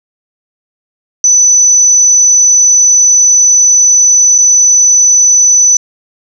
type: tone with dropouts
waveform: sine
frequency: 5990 Hz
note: F#8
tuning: 20 cents sharp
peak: -3 dBFS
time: 1.24-5.77 s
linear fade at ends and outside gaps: 2 ms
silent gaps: 4.381-4.385 s
effects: none